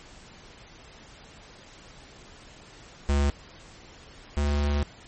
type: tone pair in turn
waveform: square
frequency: 71 / 72.41 Hz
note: C#2 / D2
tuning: +42 / -24 cents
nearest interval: unison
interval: 34 cents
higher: second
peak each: -21 / -23 dBFS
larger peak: first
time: 3.09-3.3 / 4.37-4.83 s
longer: second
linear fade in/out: 0 ms
effects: pink hiss -49 dBFS RMS until 5.07 s + MP3 32 kbps